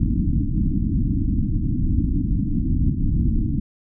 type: low-pass noise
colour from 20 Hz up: pink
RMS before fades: -20 dBFS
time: 0-3.6 s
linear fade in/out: 10 ms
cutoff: 310 Hz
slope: 96 dB/octave
effects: none